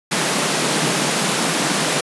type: high-pass noise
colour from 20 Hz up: pink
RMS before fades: -19 dBFS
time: 0.11-2.01 s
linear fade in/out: 10 ms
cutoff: 140 Hz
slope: 96 dB/octave
effects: resampled to 24000 Hz